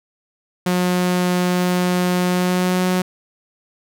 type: tone with pitch glide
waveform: sawtooth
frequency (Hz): 179.9 to 183.04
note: F#3 to F#3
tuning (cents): -48 to -18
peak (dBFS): -12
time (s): 0.66-3.02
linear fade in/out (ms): 5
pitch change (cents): +30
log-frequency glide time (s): 2.27-2.84
effects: none